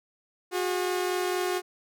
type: tone pair together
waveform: sawtooth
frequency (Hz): 361.6 / 405.9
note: F#4 / G#4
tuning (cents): -40 / -40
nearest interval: major second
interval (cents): 200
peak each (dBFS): -23 / -29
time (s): 0.51-1.62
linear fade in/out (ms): 50
effects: none